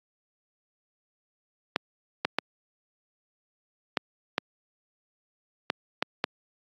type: clicks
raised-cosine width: 0.3 ms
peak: -7 dBFS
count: 8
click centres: 1.761 / 2.25 / 2.386 / 3.972 / 4.381 / 5.701 / 6.025 / 6.241 s
effects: high-pass 200 Hz 12 dB/octave + AAC 48 kbps